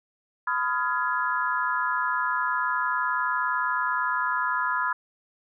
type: chord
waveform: sine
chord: F half-diminished seventh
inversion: second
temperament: just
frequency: 1005.8 / 1257.2 / 1396.9 / 1676.3 Hz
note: Cb6 / Eb6 / F6 / Ab6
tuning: +31 / +18 / 0 / +16 cents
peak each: -27 / -30 / -29 / -30 dBFS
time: 0.47-4.93 s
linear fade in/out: 5 ms
effects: none